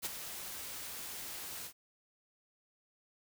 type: noise with ADSR envelope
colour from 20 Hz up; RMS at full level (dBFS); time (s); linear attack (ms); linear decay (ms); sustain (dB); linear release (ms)
white; -35; 0.02-1.73; 36; 20; -9; 77
effects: none